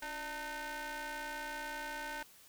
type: ring-modulated tone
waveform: sawtooth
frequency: 310 Hz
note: D#4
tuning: 6 cents flat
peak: -33 dBFS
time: 0.02-2.23 s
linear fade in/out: 5 ms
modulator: 1210 Hz
effects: white hiss -60 dBFS RMS until 2.48 s